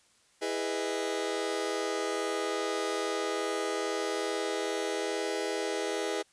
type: chord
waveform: sawtooth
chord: E major seventh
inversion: none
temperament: just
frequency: 329.6 / 412 / 494.4 / 618.1 Hz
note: E4 / G#4 / B4 / D#5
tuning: 0 / -14 / +2 / -12 cents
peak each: -33 / -29 / -32 / -34 dBFS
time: 0.41-6.23 s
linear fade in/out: 20 ms
effects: white hiss -65 dBFS RMS until 6.32 s + resampled to 22050 Hz